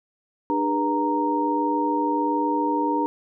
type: tone cluster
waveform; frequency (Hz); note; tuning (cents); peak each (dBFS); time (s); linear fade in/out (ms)
sine; 298.8 / 405.9 / 487.3 / 930; D4 / G#4 / B4 / A#5; +30 / -40 / -23 / -4; -24 / -30 / -30 / -23; 0.5-3.06; 0
effects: none